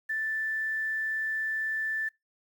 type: tone with quantisation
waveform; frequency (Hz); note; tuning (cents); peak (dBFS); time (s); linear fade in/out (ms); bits
sine; 1762; A6; +2; -28; 0.09-2.09; 10; 9
effects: noise-tail reverb RT60 0.2 s tail -24 dB re dry

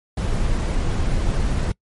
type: noise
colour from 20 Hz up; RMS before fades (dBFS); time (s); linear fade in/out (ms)
brown; -20; 0.17-1.72; 5
effects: noise-tail reverb RT60 0.1 s tail -25 dB re dry + MP3 48 kbps

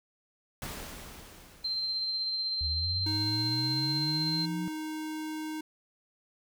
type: noise with exponential decay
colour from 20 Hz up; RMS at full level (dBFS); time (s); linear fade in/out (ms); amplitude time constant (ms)
pink; -38; 0.62-2.88; 1; 490
type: tone with tremolo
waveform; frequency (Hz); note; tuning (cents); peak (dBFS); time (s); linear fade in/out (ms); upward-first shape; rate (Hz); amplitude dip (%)
sine; 4130; C8; -23; -28; 1.64-4.46; 10; triangle; 16; 30
type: linear sweep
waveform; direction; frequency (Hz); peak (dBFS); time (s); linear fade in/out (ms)
sine; up; 72.3 to 180; -32; 2.61-4.68; 0
type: tone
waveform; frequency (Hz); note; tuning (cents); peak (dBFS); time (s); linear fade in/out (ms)
square; 311.1; D#4; 0; -35; 3.06-5.61; 5
effects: none

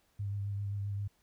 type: tone with vibrato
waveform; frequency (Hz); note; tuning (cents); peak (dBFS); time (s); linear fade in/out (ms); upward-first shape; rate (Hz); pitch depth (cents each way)
sine; 100.7; G2; +47; -33; 0.19-1.08; 10; sine; 7.6; 22
effects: pink hiss -72 dBFS RMS until 1.22 s

